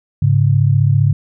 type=tone pair together; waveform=sine; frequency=104.88 / 140 Hz; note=G#2 / C#3; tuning=+17 / +18 cents; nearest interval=perfect fourth; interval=501 cents; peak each=-12 dBFS; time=0.22-1.13 s; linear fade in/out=5 ms; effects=none